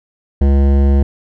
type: tone with hard clipping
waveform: sine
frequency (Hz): 69.3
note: C#2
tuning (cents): 0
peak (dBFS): -10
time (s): 0.41-1.03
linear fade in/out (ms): 5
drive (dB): 15
effects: none